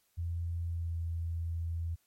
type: tone with pitch glide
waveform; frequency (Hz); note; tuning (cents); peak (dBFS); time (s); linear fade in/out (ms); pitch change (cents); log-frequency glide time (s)
sine; 84.9 to 83.49; F2 to E2; -48 to +23; -32; 0.17-1.96; 20; -29; 0.64-0.97
effects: white hiss -73 dBFS RMS until 2.06 s + MP3 64 kbps